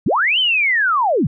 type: linear two-way sweep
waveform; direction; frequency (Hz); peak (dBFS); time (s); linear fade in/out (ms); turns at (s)
sine; up then down; 103.1 to 3136 to 103.1; -13; 0.06-1.27; 5; 0.39
effects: none